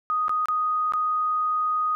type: tone with dropouts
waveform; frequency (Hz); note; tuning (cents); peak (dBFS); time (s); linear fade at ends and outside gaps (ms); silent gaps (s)
sine; 1244.5; D#6; 0; -21; 0.1-1.95; 0; 0.282-0.294 / 0.457-0.485 / 0.922-0.936
effects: none